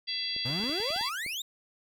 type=harmonic tone; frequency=672 Hz; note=E5; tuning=33 cents sharp; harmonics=3 / 4 / 5 / 6 / 7; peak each=-42 / -42 / -35 / -43 / -33 dBFS; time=0.07-1.1 s; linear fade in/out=20 ms
type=clicks; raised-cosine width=2 ms; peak=-33 dBFS; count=10; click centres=0.364 / 0.502 / 0.601 / 0.638 / 0.696 / 0.802 / 0.905 / 0.962 / 1.011 / 1.263 s
type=exponential sweep; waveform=35% pulse; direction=up; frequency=116.54 to 3817 Hz; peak=-31 dBFS; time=0.45-1.42 s; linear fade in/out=5 ms
effects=none

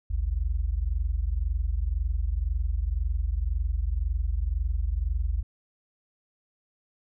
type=tone pair together; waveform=sine; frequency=51.17 / 73.1 Hz; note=G#1 / D2; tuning=-25 / -7 cents; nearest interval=tritone; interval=618 cents; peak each=-26 / -28 dBFS; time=0.1-5.43 s; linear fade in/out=10 ms; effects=none

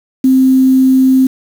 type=tone with quantisation; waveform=sine; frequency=261.6 Hz; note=C4; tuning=in tune; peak=-5 dBFS; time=0.24-1.27 s; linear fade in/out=5 ms; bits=5; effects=none

